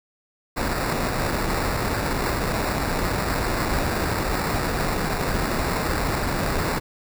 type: noise with sample-and-hold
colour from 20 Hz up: pink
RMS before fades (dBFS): -24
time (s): 0.56-6.8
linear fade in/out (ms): 20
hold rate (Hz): 3150
effects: none